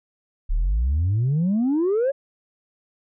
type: exponential sweep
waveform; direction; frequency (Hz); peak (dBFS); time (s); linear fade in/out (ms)
sine; up; 33.86 to 570; -16; 0.49-2.12; 20
effects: tanh soft clip ceiling -16 dBFS